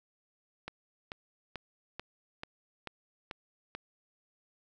click train, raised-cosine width 0.3 ms, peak -23 dBFS, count 8, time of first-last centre 0.68-3.75 s, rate 2.28 Hz, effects none

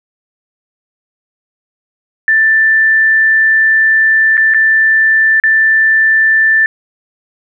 sine tone with dropouts, 1770 Hz, A6, 10 cents sharp, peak -6 dBFS, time 2.28-6.66 s, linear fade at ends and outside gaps 1 ms, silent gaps 4.37-4.377 / 4.538-4.545 / 5.4-5.437 s, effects none

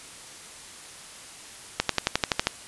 accelerating click train, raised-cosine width 0.2 ms, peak -3 dBFS, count 9, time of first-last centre 1.8-2.47 s, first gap 93 ms, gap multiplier 0.97, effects white hiss -44 dBFS RMS until 2.67 s + resampled to 24000 Hz

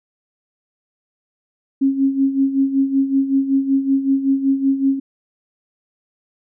sine tone with tremolo, 271.6 Hz, C#4, 35 cents flat, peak -11 dBFS, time 1.81-5 s, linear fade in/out 10 ms, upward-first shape sine, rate 5.3 Hz, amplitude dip 70%, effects none

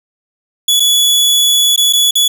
sawtooth tone with dropouts, 3409 Hz, G#7, 45 cents sharp, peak -5 dBFS, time 0.68-2.28 s, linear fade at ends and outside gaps 5 ms, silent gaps 0.798-0.802 / 1.762-1.776 / 1.927-1.933 / 2.11-2.154 s, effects none

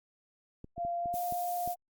clicks, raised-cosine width 3 ms, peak -32 dBFS, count 7, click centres 0.644 / 0.78 / 0.85 / 1.058 / 1.141 / 1.324 / 1.676 s
sine tone with pitch glide, 691 to 705.5 Hz, F5 to F5, -19 to +17 cents, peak -31 dBFS, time 0.76-1.76 s, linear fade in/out 50 ms, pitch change +36 cents, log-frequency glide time 1.01-1.18 s
violet noise, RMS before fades -42 dBFS, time 1.13-1.75 s, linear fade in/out 20 ms
effects Opus 48 kbps

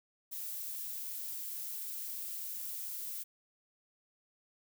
violet noise, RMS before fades -41 dBFS, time 0.31-3.24 s, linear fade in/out 20 ms, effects none

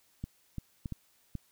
clicks, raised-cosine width 5 ms, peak -24 dBFS, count 5, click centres 0.24 / 0.583 / 0.858 / 0.923 / 1.353 s, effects white hiss -68 dBFS RMS until 1.51 s

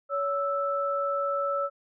sine tone pair together, 563.1 / 1318.5 Hz, C#5 / E6, +27 / 0 cents, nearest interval octave + minor third, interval 1473 cents, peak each -28 dBFS, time 0.09-1.7 s, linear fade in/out 50 ms, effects none

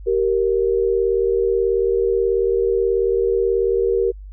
sine tone pair together, 387.8 / 466.2 Hz, G4 / A#4, -19 / 0 cents, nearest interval minor third, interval 319 cents, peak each -18 dBFS, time 0.06-4.12 s, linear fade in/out 20 ms, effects added 49 Hz sine -33 dBFS peak until 4.32 s

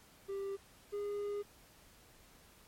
triangle tone pair in turn, 393.8 / 409.4 Hz, G4 / G#4, +8 / -25 cents, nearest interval minor second, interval 67 cents, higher second, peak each -35 / -34 dBFS, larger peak second, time 0.28-0.57 / 0.92-1.43 s, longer second, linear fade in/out 20 ms, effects pink hiss -62 dBFS RMS until 2.67 s + MP3 64 kbps

